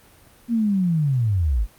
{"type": "linear sweep", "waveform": "sine", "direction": "down", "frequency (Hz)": [240, 44], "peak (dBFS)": -17, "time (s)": [0.48, 1.67], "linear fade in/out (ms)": 50, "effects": ["pink hiss -52 dBFS RMS until 1.78 s", "Opus 32 kbps"]}